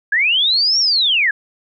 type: linear two-way sweep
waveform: sine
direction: up then down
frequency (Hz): 1616 to 5650 to 1616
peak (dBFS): -12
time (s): 0.12-1.31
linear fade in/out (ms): 5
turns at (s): 0.79
effects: none